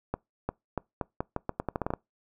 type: accelerating click train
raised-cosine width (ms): 1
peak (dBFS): -15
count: 14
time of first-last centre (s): 0.14-1.937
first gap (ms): 350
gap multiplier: 0.82
effects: noise-tail reverb RT60 0.2 s tail -25 dB re dry